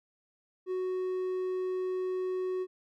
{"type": "tone", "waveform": "triangle", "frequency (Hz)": 370, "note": "F#4", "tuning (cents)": 0, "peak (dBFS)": -28, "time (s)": [0.66, 2.67], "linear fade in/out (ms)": 50, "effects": []}